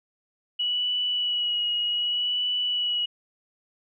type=tone with vibrato; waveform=sine; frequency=2929 Hz; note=F#7; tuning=18 cents flat; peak=-23 dBFS; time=0.59-3.06 s; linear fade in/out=10 ms; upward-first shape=sine; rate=0.65 Hz; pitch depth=21 cents each way; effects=none